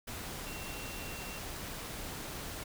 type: tone in noise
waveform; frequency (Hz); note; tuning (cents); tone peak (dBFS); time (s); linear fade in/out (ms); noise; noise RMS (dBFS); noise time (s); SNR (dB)
sine; 2734; F7; -37; -48; 0.46-1.39; 10; pink; -42; 0.07-2.64; -9
effects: none